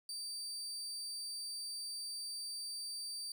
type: tone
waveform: 30% pulse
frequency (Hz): 4645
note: D8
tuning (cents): -20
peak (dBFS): -38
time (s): 0.09-3.32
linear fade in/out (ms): 2
effects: none